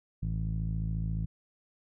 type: tone with low-pass filter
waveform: sawtooth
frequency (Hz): 54.3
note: A1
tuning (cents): -22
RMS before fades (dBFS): -32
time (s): 0.22-1.26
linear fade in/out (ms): 10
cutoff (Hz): 150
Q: 3.7
effects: none